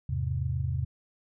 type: chord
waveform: sine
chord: E augmented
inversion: none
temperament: equal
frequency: 82.41 / 103.83 / 130.81 Hz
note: E2 / G#2 / B#2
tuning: 0 / 0 / 0 cents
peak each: -31 / -34 / -30 dBFS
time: 0.09-0.85 s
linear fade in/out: 5 ms
effects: none